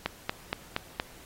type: click train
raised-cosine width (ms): 0.3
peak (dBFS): -11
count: 5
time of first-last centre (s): 0.06-0.999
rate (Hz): 4.26
effects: pink hiss -52 dBFS RMS until 1.25 s + AAC 48 kbps